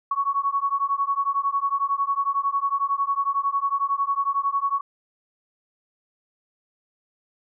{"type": "beating tone pair", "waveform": "sine", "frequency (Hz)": [1108.7, 1119.7], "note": ["C#6", "C#6"], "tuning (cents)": [0, 17], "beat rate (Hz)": 11, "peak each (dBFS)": -24, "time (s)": [0.11, 4.81], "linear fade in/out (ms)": 5, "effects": []}